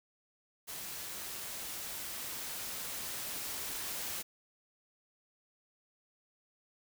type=noise with level ramp; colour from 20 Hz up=white; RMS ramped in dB=-43 to -39 dBFS; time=0.67-4.23 s; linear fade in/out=20 ms; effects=none